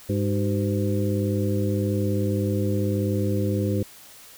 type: harmonic tone with a mistuned harmonic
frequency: 101.7 Hz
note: G#2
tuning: 36 cents flat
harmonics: 1 / 2 / 3 / 4 / 5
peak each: -24 / -27 / -29 / -30 / -31 dBFS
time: 0.09-3.83 s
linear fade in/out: 5 ms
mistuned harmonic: 4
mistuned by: -100 cents
effects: white hiss -47 dBFS RMS until 4.37 s